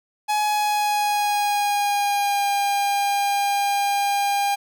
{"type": "tone with pitch glide", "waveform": "45% pulse", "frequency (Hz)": [842, 804.9], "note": ["G#5", "G5"], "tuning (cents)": [24, 46], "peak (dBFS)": -19, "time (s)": [0.28, 4.56], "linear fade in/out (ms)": 20, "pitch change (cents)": -78, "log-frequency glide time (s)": [0.44, 2.48], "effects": []}